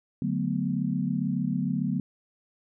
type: chord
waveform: sine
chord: B minor seventh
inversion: first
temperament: equal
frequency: 146.83 / 185 / 220 / 246.9 Hz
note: D3 / F#3 / A3 / B3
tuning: 0 / 0 / 0 / 0 cents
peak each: -31 / -29 / -32 / -30 dBFS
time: 0.22-2 s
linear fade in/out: 2 ms
effects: none